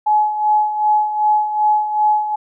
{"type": "tone with tremolo", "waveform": "sine", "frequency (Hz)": 848, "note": "G#5", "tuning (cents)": 36, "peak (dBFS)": -10, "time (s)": [0.06, 2.36], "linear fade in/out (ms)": 10, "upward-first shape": "sine", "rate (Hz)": 2.6, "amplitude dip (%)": 65, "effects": []}